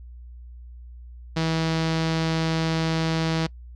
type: tone with low-pass filter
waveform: sawtooth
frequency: 161.9 Hz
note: E3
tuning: 31 cents flat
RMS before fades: -24 dBFS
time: 1.36-3.47 s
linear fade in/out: 10 ms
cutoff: 4700 Hz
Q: 1.9
effects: noise-tail reverb RT60 0.1 s tail -24 dB re dry + added 60 Hz sine -39 dBFS peak until 3.75 s